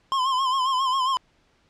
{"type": "tone with vibrato", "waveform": "square", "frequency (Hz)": 1046.5, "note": "C6", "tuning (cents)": 0, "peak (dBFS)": -21, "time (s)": [0.12, 1.17], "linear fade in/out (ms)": 0, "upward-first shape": "sine", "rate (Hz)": 7.4, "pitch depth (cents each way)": 72, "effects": ["pink hiss -63 dBFS RMS until 1.69 s", "low-pass 5000 Hz 12 dB/octave"]}